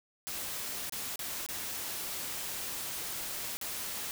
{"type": "noise with dropouts", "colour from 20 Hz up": "white", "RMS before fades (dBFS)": -38, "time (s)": [0.27, 4.11], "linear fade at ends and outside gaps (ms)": 0, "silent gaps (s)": [[0.896, 0.923], [1.158, 1.192], [1.464, 1.488], [3.57, 3.613]], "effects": []}